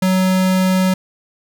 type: tone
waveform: square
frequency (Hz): 186.6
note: F#3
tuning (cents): +15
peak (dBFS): -13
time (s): 0.02-0.94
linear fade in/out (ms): 5
effects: none